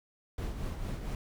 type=noise with tremolo; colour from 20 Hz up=brown; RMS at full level=-34 dBFS; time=0.38-1.15 s; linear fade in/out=2 ms; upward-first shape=triangle; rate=4.4 Hz; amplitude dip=55%; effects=none